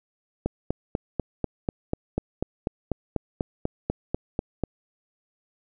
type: click train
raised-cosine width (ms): 2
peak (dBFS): -11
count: 18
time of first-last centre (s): 0.46-4.637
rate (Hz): 4.07
effects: none